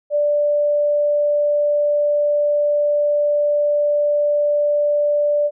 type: tone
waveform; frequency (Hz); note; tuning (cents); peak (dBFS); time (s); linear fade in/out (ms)
sine; 587.3; D5; 0; -14; 0.1-5.51; 50
effects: none